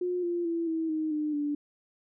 sine tone with pitch steps, 358.6 / 346.6 / 335 / 323.7 / 312.9 / 302.4 / 292.3 Hz, F4 / F4 / E4 / E4 / D#4 / D#4 / D4, +46 / -13 / +28 / -31 / +10 / -49 / -8 cents, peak -27 dBFS, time 0.01-1.55 s, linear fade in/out 5 ms, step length 220 ms, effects none

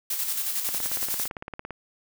blue noise with tremolo, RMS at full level -27 dBFS, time 0.1-1.28 s, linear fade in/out 5 ms, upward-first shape square, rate 11 Hz, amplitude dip 40%
click train, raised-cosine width 0.5 ms, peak -20 dBFS, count 19, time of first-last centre 0.69-1.707 s, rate 17.7 Hz
effects none

